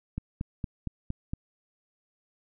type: click train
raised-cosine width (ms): 5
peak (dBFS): -19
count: 6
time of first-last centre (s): 0.18-1.335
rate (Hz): 4.33
effects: none